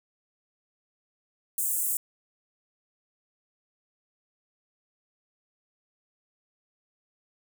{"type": "high-pass noise", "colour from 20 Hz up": "pink", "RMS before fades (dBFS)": -28, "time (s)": [1.58, 1.97], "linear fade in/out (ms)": 2, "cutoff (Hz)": 7700, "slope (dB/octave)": 48, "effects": []}